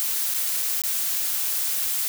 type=noise with dropouts; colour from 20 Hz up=blue; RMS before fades=-25 dBFS; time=0-2.08 s; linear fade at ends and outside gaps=0 ms; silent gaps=0.34-0.345 / 0.623-0.627 / 0.818-0.837 s; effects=none